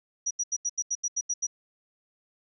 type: tone bursts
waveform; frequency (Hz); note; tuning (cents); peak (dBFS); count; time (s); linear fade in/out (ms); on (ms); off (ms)
sine; 5810; F#8; -32; -25; 10; 0.26-1.469; 10; 48; 81
effects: none